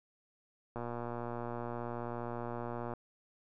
click train, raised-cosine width 1 ms, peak -26 dBFS, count 260, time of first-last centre 0.76-2.936 s, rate 119 Hz, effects none

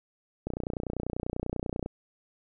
click train, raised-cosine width 2 ms, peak -18 dBFS, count 43, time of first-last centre 0.47-1.861 s, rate 30.2 Hz, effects none

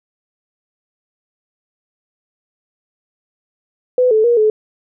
sine tone with pitch steps, 502 / 435.4 / 475.8 / 430.1 Hz, B4 / A4 / A#4 / A4, +28 / -18 / +35 / -39 cents, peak -9 dBFS, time 3.98-4.5 s, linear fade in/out 2 ms, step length 130 ms, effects none

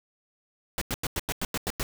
pink noise bursts, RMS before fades -29 dBFS, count 9, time 0.78-1.83 s, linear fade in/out 0 ms, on 34 ms, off 93 ms, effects none

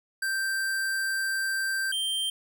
square tone pair in turn, 1568 / 3150 Hz, G6 / G7, 0 / +8 cents, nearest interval octave, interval 1208 cents, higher second, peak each -27 dBFS, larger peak neither, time 0.22-1.92 / 1.92-2.3 s, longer first, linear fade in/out 5 ms, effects none

